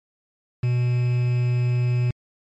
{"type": "tone with quantisation", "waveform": "triangle", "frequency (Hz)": 122.8, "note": "B2", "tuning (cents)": -9, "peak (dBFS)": -16, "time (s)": [0.63, 2.11], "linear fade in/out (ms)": 5, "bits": 6, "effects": ["low-pass 4000 Hz 12 dB/octave", "MP3 48 kbps"]}